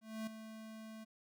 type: tone with ADSR envelope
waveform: square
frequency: 220 Hz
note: A3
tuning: in tune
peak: -39 dBFS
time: 0.01-1.05 s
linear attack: 260 ms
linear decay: 5 ms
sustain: -10 dB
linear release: 19 ms
effects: none